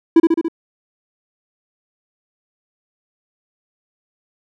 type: tone with echo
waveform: triangle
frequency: 330 Hz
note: E4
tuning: 2 cents sharp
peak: -3 dBFS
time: 0.16-0.2 s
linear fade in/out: 5 ms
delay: 71 ms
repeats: 4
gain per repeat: -3 dB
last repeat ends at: 0.484 s
effects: none